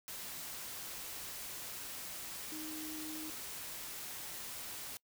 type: tone in noise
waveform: sine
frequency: 311.1 Hz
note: D#4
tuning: in tune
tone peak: -44 dBFS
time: 2.52-3.3 s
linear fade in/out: 0 ms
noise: white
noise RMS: -45 dBFS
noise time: 0.08-4.97 s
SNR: -2 dB
effects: noise-tail reverb RT60 0.1 s tail -24 dB re dry